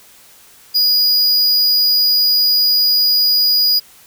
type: tone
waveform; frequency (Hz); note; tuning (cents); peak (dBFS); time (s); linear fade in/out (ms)
square; 4905; D#8; -26; -11; 0.74-3.8; 20
effects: white hiss -45 dBFS RMS until 4.06 s